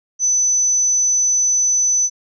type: tone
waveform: sine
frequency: 6020 Hz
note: F#8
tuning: 29 cents sharp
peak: -13 dBFS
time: 0.19-2.1 s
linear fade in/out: 50 ms
effects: none